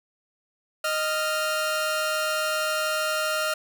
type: tone pair together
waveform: sawtooth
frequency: 621 / 1394.1 Hz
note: D#5 / F6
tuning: -3 / -3 cents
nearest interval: octave + major second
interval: 1400 cents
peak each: -23 dBFS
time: 0.84-3.54 s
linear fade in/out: 5 ms
effects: none